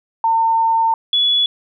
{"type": "tone pair in turn", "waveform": "sine", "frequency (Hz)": [905, 3407], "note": ["A5", "G#7"], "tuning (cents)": [48, 44], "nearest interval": "octave + major seventh", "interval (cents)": 2296, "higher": "second", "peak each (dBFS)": -12, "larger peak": "neither", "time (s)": [[0.24, 0.94], [1.13, 1.46]], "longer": "first", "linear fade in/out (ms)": 2, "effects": []}